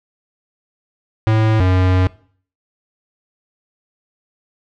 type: tone pair in turn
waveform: square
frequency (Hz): 109.8 / 92.33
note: A2 / F#2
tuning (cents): -3 / -3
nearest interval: minor third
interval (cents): 300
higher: first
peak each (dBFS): -12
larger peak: neither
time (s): 1.27-1.6 / 1.6-2.07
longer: second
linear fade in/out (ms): 0
effects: noise-tail reverb RT60 0.5 s tail -21 dB re dry + low-pass 3000 Hz 12 dB/octave